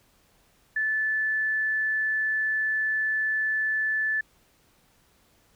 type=tone; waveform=sine; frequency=1745 Hz; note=A6; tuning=15 cents flat; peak=-23 dBFS; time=0.76-4.21 s; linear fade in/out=5 ms; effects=pink hiss -63 dBFS RMS until 5.55 s